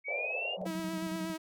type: linear sweep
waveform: sine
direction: up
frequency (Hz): 2217 to 2875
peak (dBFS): -33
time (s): 0.04-0.57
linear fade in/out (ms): 50
type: band-pass noise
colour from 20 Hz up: white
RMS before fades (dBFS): -40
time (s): 0.08-0.67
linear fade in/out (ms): 5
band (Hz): 480 to 680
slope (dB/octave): 48
type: tone with tremolo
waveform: sine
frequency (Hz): 185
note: F#3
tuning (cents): 0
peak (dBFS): -35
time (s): 0.57-1.35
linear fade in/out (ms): 50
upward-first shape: square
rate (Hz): 11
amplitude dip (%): 55
type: tone with vibrato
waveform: sawtooth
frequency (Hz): 322.6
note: E4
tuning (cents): -37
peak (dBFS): -32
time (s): 0.65-1.38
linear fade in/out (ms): 20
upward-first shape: triangle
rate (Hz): 8.3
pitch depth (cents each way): 33
effects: none